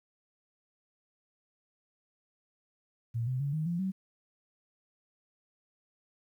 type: tone with pitch steps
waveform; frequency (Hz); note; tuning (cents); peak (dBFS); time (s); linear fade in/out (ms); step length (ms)
sine; 116.2 / 128.19 / 141.42 / 156.01 / 172.1 / 189.86; A#2 / C3 / C#3 / D#3 / F3 / F#3; -5 / -35 / +35 / +5 / -25 / +45; -29; 3.14-3.92; 20; 130
effects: 11-bit